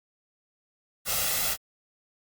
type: noise with comb filter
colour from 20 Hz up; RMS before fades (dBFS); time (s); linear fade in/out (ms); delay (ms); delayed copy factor
white; -27; 1.05-1.57; 50; 1.5; +0.65
effects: Opus 48 kbps